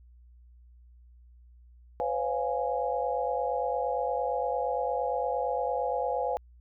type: chord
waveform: sine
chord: C# dominant seventh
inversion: third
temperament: equal with one note detuned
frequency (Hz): 505.7 / 554.4 / 698.5 / 830.6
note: B4 / C#5 / E#5 / G#5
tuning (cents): +41 / 0 / 0 / 0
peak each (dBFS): -31 / -34 / -33 / -32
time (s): 2-6.37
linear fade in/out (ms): 0
effects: added 60 Hz sine -52 dBFS peak until 6.6 s